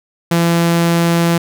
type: tone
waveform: sawtooth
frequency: 169.2 Hz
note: E3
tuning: 45 cents sharp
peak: -7 dBFS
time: 0.31-1.38 s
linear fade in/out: 5 ms
effects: none